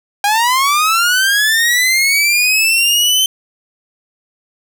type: linear sweep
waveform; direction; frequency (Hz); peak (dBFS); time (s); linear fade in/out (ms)
sawtooth; up; 800 to 3095; -7; 0.24-3.26; 2
effects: none